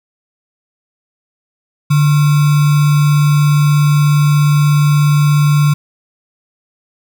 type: tone with sample-and-hold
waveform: sine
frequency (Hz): 147.2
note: D3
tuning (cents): +4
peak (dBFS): -7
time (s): 1.9-5.74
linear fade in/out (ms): 10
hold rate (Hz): 1225
effects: none